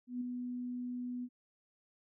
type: tone with ADSR envelope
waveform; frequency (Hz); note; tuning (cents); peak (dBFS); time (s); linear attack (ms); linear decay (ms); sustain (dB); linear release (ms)
sine; 246.9; B3; 0; -33; 0.07-1.29; 140; 7; -4; 54
effects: none